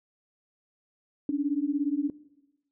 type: beating tone pair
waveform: sine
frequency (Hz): 279.3 / 296.3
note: C#4 / D4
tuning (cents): +13 / +15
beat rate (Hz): 17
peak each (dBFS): -28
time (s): 1.29-2.1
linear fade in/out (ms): 2
effects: noise-tail reverb RT60 1.0 s tail -20 dB re dry